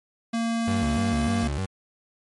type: tone with pitch glide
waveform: square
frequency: 229.8 to 231.8 Hz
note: A#3 to A#3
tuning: -25 to -10 cents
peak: -24 dBFS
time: 0.33-1.48 s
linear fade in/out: 10 ms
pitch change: +15 cents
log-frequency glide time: 0.93-1.32 s
type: tone with vibrato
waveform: 30% pulse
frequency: 82.5 Hz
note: E2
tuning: 2 cents sharp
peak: -23 dBFS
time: 0.67-1.66 s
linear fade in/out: 10 ms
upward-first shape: square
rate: 3.3 Hz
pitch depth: 250 cents each way
effects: MP3 48 kbps